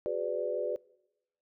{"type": "chord", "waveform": "sine", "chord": "G# half-diminished seventh", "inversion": "third", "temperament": "equal with one note detuned", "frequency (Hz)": [370, 415.3, 500.8, 587.3], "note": ["F#4", "G#4", "B4", "D5"], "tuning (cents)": [0, 0, 24, 0], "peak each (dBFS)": [-37, -37, -34, -34], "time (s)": [0.06, 0.76], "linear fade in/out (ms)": 0, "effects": ["noise-tail reverb RT60 0.9 s tail -23 dB re dry"]}